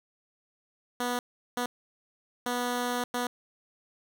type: tone bursts at uneven times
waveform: 10% pulse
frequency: 244.9 Hz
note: B3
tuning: 14 cents flat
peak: -20 dBFS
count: 4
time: 1-1.19 / 1.57-1.66 / 2.46-3.04 / 3.14-3.27 s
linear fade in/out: 2 ms
effects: none